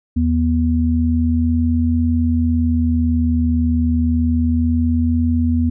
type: tone pair together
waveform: sine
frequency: 81.1 / 243 Hz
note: E2 / B3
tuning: -28 / -28 cents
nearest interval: octave + perfect fifth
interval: 1900 cents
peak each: -16 dBFS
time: 0.16-5.7 s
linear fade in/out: 10 ms
effects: none